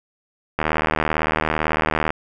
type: click train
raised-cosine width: 0.5 ms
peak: -4 dBFS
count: 119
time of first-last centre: 0.59-2.105 s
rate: 77.9 Hz
effects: none